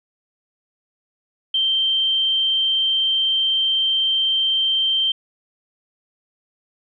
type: tone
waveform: sine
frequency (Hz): 3136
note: G7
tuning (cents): 0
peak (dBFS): -16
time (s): 1.54-5.12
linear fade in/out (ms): 5
effects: none